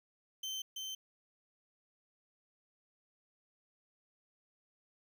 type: tone with echo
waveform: 30% pulse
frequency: 3096 Hz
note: G7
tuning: 22 cents flat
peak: -35 dBFS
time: 0.43-0.62 s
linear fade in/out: 5 ms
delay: 330 ms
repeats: 1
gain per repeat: -2 dB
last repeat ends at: 0.95 s
effects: none

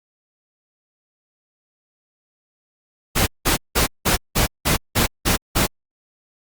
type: noise bursts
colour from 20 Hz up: pink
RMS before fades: -17 dBFS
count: 9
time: 3.15-5.67 s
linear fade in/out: 20 ms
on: 120 ms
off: 180 ms
effects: Opus 48 kbps

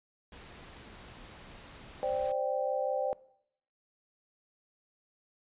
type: noise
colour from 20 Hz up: pink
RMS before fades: -50 dBFS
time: 0.32-2.32 s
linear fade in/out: 2 ms
type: chord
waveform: sine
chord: C suspended second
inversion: none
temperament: just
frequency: 523.3 / 588.7 / 784.9 Hz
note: C5 / D5 / G5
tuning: 0 / +4 / +2 cents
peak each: -32 / -33 / -35 dBFS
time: 2.03-3.13 s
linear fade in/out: 0 ms
effects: noise-tail reverb RT60 0.7 s tail -21 dB re dry + resampled to 8000 Hz

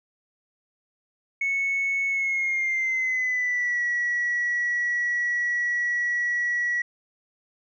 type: tone with pitch glide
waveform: sine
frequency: 2206 to 1931.6 Hz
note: C#7 to B6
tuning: -9 to -39 cents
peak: -21 dBFS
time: 1.41-6.82 s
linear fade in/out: 5 ms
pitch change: -230 cents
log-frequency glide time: 2.08-3.82 s
effects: tanh soft clip ceiling -19 dBFS

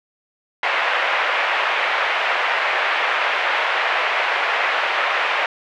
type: band-pass noise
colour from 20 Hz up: white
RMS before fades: -20 dBFS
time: 0.63-5.46 s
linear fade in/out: 2 ms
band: 550 to 2500 Hz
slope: 24 dB/octave
effects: none

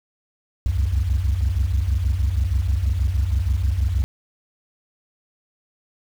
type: tone cluster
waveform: sine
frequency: 63.8 / 70.1 / 92.2 Hz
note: C2 / C#2 / F#2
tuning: -43 / +20 / -6 cents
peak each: -21 dBFS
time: 0.66-4.04 s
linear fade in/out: 0 ms
effects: tanh soft clip ceiling -12 dBFS + 7-bit

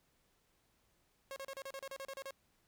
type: tone bursts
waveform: sawtooth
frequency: 543 Hz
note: C#5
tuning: 36 cents flat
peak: -39 dBFS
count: 12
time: 1.31-2.307 s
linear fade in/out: 0 ms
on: 51 ms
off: 35 ms
effects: pink hiss -75 dBFS RMS until 2.67 s

